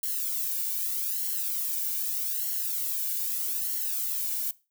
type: noise with flanger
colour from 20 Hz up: violet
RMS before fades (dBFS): -30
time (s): 0.03-4.51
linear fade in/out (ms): 2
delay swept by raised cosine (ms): 0.81 to 1.56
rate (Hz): 0.81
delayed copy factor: -0.8
effects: noise-tail reverb RT60 0.3 s tail -20 dB re dry